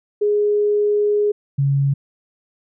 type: tone pair in turn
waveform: sine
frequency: 415.3 / 139.07 Hz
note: G#4 / C#3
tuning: 0 / +6 cents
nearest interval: octave + perfect fifth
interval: 1894 cents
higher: first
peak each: -14 dBFS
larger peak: neither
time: 0.21-1.32 / 1.58-1.94 s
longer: first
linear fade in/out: 10 ms
effects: none